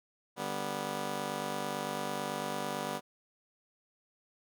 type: chord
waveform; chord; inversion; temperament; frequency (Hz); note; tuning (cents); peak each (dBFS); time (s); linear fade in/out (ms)
10% pulse; G major; second; just; 147 / 196 / 245; D3 / G3 / B3; +2 / 0 / -14; -34 / -31 / -30; 0.36-3.01; 50
effects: none